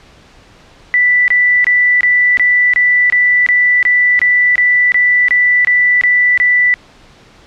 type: tone bursts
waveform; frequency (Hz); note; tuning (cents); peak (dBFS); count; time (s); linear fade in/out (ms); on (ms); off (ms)
sine; 1975.5; B6; 0; -7; 16; 0.94-6.74; 0; 340; 24
effects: pink hiss -43 dBFS RMS until 7.46 s + low-pass 5000 Hz 12 dB/octave